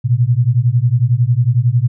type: beating tone pair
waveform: sine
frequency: 115.9 / 126.9 Hz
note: A#2 / B2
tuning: -10 / +47 cents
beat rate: 11 Hz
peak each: -13 dBFS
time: 0.04-1.88 s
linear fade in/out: 20 ms
effects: none